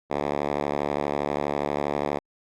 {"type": "tone with band-pass filter", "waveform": "5% pulse", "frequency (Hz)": 72.4, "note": "D2", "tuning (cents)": -24, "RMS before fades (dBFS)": -27, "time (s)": [0.1, 2.19], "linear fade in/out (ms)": 10, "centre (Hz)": 600, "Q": 0.55, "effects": ["Opus 48 kbps"]}